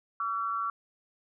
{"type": "tone pair together", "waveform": "sine", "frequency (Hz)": [1142, 1353.5], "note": ["D6", "E6"], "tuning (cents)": [-49, 45], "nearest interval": "minor third", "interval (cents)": 294, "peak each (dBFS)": [-31, -32], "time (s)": [0.2, 0.7], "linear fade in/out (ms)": 2, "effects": []}